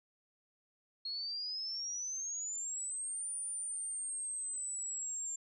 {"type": "exponential two-way sweep", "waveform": "sine", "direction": "up then down", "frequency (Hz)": [4272, 9397, 7320], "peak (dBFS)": -37, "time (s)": [1.05, 5.36], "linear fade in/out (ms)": 5, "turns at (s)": 3.35, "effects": []}